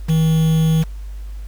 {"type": "tone with quantisation", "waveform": "triangle", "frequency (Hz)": 160, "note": "D#3", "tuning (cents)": 49, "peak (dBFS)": -10, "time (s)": [0.08, 0.84], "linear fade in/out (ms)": 20, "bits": 5, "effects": ["added 50 Hz sine -27 dBFS peak until 1.47 s", "pink hiss -51 dBFS RMS until 1.47 s"]}